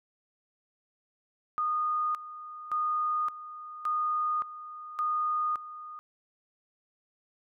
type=tone with tremolo; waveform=sine; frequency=1229 Hz; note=D#6; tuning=22 cents flat; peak=-26 dBFS; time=1.58-5.99 s; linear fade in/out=0 ms; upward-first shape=square; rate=0.88 Hz; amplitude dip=80%; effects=none